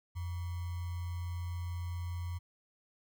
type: tone with sample-and-hold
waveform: sine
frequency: 87.31 Hz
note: F2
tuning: in tune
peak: -35 dBFS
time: 0.15-2.39 s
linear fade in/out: 20 ms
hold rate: 1050 Hz
effects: none